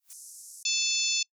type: noise with exponential growth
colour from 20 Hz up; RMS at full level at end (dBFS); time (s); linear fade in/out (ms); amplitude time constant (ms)
blue; -46; 0-0.13; 0; 28
type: band-pass noise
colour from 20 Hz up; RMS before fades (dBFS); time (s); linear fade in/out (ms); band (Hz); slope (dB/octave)
white; -47; 0.1-0.63; 2; 5600 to 11000; 48
type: harmonic tone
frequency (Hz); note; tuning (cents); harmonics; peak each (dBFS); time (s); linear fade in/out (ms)
877; A5; -6; 3 / 4 / 5 / 6 / 7 / 8; -32 / -32 / -32 / -32 / -32 / -32; 0.65-1.23; 5
effects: noise-tail reverb RT60 0.1 s tail -26 dB re dry